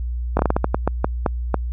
slowing click train, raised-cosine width 1 ms, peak -3 dBFS, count 12, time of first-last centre 0.37-1.543 s, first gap 22 ms, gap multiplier 1.29, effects added 60 Hz sine -22 dBFS peak until 1.72 s

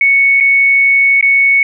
sine tone with dropouts, 2217 Hz, C#7, in tune, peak -6 dBFS, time 0.01-1.63 s, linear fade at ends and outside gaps 2 ms, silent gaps 0.402-0.407 / 1.211-1.226 s, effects none

